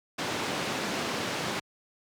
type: band-pass noise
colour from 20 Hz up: pink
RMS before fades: -32 dBFS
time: 0.18-1.6 s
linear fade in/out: 10 ms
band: 180 to 5400 Hz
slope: 12 dB/octave
effects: high-pass 80 Hz 12 dB/octave